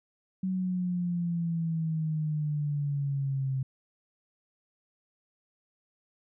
sine exponential sweep, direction down, 188.5 to 131.8 Hz, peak -27 dBFS, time 0.43-3.63 s, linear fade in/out 5 ms, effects none

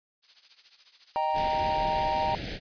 violet noise with tremolo, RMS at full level -37 dBFS, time 0.22-1.6 s, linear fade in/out 50 ms, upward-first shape triangle, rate 14 Hz, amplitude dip 85%
triangle chord, Eb major, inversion none, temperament equal with one note detuned, 619.7 / 784 / 932.3 Hz, Eb5 / G5 / Bb5, -7 / 0 / 0 cents, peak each -30 / -27 / -26 dBFS, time 1.16-2.35 s, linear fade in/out 0 ms
pink band-stop noise, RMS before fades -35 dBFS, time 1.33-2.6 s, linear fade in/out 50 ms, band 730 to 1600 Hz, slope 48 dB/octave
effects resampled to 11025 Hz

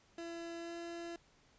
30% pulse tone with pitch glide, 336.8 to 339.7 Hz, E4 to F4, +37 to -48 cents, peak -40 dBFS, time 0.18-1.16 s, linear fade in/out 2 ms, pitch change +15 cents, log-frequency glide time 0.58-0.76 s, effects pink hiss -68 dBFS RMS until 1.58 s + resampled to 16000 Hz

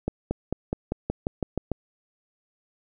accelerating click train, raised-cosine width 2 ms, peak -12 dBFS, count 10, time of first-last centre 0.08-1.717 s, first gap 230 ms, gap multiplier 0.94, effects none

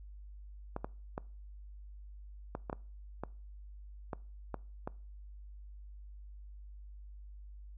clicks, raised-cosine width 1 ms, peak -23 dBFS, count 10, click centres 0.764 / 0.845 / 1.179 / 2.551 / 2.698 / 2.729 / 3.236 / 4.132 / 4.543 / 4.875 s, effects noise-tail reverb RT60 0.4 s tail -23 dB re dry + added 50 Hz sine -47 dBFS peak until 7.77 s

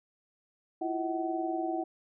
sine tone cluster, 331.3 / 351.6 / 641 / 752 Hz, E4 / F4 / E5 / F#5, +9 / +12 / -49 / +28 cents, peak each -33 / -39 / -38 / -34 dBFS, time 0.81-1.84 s, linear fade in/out 10 ms, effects none

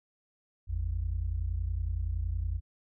sine tone pair together, 53.27 / 84 Hz, G#1 / E2, +45 / +33 cents, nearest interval minor sixth, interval 788 cents, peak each -31 / -31 dBFS, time 0.67-2.61 s, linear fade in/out 50 ms, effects tanh soft clip ceiling -22 dBFS

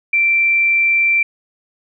sine tone, 2349 Hz, D7, in tune, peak -11 dBFS, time 0.13-1.23 s, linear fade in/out 5 ms, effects none

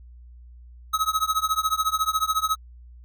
square tone with tremolo, 1278 Hz, D#6, 46 cents sharp, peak -18 dBFS, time 0.93-2.56 s, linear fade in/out 10 ms, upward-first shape triangle, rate 14 Hz, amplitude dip 100%, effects added 60 Hz sine -43 dBFS peak until 3.04 s

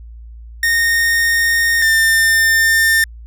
45% pulse tone pair in turn, 1842 / 1799.9 Hz, A#6 / A6, -21 / +39 cents, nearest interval unison, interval 40 cents, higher first, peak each -12 / -10 dBFS, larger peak second, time 0.63-1.82 / 1.82-3.04 s, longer second, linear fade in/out 2 ms, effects added 57 Hz sine -32 dBFS peak until 3.26 s

